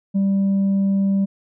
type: tone with tanh clipping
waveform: sine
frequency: 196 Hz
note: G3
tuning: in tune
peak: -16 dBFS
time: 0.14-1.26 s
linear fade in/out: 20 ms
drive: 2 dB
effects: none